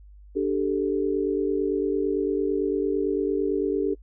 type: chord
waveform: sine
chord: D suspended fourth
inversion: none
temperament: just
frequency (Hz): 293.7 / 391.6 / 440.5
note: D4 / G4 / A4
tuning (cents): 0 / -2 / +2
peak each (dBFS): -27 / -25 / -27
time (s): 0.35-3.95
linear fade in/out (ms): 20
effects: noise-tail reverb RT60 0.1 s tail -26 dB re dry + added 50 Hz sine -45 dBFS peak until 4.02 s